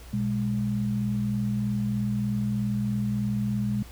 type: tone pair together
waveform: sine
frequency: 122 / 205.2 Hz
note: B2 / G#3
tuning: -21 / -21 cents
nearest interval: major sixth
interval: 900 cents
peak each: -28 / -26 dBFS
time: 0.13-3.83 s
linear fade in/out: 5 ms
effects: added 60 Hz sine -43 dBFS peak until 3.91 s + pink hiss -50 dBFS RMS until 3.91 s